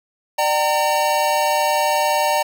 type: tone cluster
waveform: square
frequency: 599 / 767 / 918 Hz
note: D5 / G5 / A#5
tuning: +34 / -38 / -27 cents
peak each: -21 / -23 / -20 dBFS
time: 0.38-2.43 s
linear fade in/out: 10 ms
effects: 9-bit